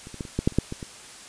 clicks, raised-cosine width 3 ms, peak -27 / -26 / -17 / -26 / -11 / -6 / -29 / -6 / -18 / -21 dBFS, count 10, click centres 0.071 / 0.143 / 0.208 / 0.252 / 0.39 / 0.475 / 0.523 / 0.586 / 0.724 / 0.828 s, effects white hiss -44 dBFS RMS until 1.28 s + resampled to 22050 Hz

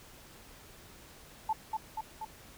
sine tone with echo, 877 Hz, A5, 6 cents flat, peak -27 dBFS, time 1.49-1.53 s, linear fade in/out 5 ms, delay 240 ms, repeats 3, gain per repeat -3 dB, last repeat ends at 2.25 s, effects pink hiss -54 dBFS RMS until 2.57 s

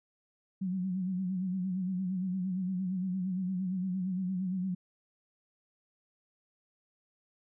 sine tone with vibrato, 185.5 Hz, F#3, 5 cents sharp, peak -30 dBFS, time 0.61-4.75 s, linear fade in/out 10 ms, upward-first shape sine, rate 8.7 Hz, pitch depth 66 cents each way, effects none

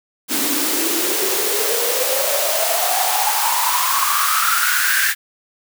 white noise with high-pass filter sweep, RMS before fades -18 dBFS, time 0.28-5.15 s, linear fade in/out 50 ms, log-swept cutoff 260 to 1700 Hz, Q 9.7, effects none

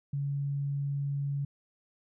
sine tone, 141 Hz, C#3, 30 cents sharp, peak -29 dBFS, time 0.13-1.45 s, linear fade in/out 5 ms, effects none

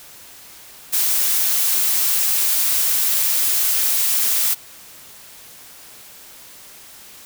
blue noise, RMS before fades -18 dBFS, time 0.92-4.55 s, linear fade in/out 20 ms, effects white hiss -42 dBFS RMS until 7.25 s

